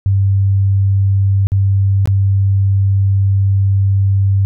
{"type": "tone with dropouts", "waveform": "sine", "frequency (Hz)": 98, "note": "G2", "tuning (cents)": 0, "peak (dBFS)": -9, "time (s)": [0.06, 4.45], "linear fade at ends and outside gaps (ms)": 0, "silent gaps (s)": [[1.47, 1.519], [2.057, 2.074]], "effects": []}